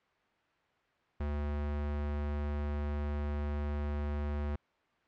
square tone, 73.2 Hz, D2, 5 cents flat, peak -33 dBFS, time 1.2-4.56 s, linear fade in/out 5 ms, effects white hiss -70 dBFS RMS until 5.07 s + low-pass 2000 Hz 12 dB/octave

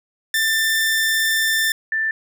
sawtooth / sine tone pair in turn, 1782 / 1772.7 Hz, A6 / A6, +22 / +12 cents, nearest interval unison, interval 10 cents, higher first, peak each -13 / -18 dBFS, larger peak first, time 0.34-1.72 / 1.92-2.11 s, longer first, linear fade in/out 2 ms, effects none

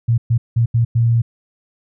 sine tone bursts at uneven times, 116.6 Hz, A#2, 1 cent sharp, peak -11 dBFS, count 5, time 0.08-0.18 / 0.3-0.38 / 0.56-0.66 / 0.74-0.85 / 0.95-1.22 s, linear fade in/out 10 ms, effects none

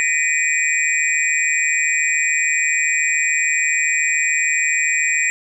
sine tone cluster, 1847 / 1994 / 2313 / 2466 / 7440 Hz, A#6 / B6 / D7 / D#7 / A#8, -16 / +16 / -27 / -16 / -4 cents, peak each -22 dBFS, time 0-5.3 s, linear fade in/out 0 ms, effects none

